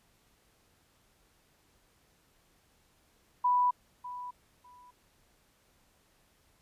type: tone with echo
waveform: sine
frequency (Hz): 987.8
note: B5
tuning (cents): 0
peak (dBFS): -23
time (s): 3.44-3.71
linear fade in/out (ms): 10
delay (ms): 600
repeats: 2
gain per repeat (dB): -15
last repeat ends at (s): 4.91
effects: pink hiss -68 dBFS RMS until 6.61 s + resampled to 32000 Hz